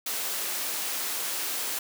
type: high-pass noise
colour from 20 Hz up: white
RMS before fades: -31 dBFS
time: 0.06-1.79 s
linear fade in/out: 5 ms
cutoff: 310 Hz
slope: 12 dB/octave
effects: none